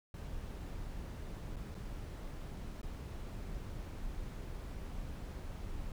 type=noise with dropouts; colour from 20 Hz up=brown; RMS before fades=-43 dBFS; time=0.14-5.92 s; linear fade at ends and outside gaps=2 ms; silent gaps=1.56-1.565 / 1.745-1.749 / 2.816-2.83 s; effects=none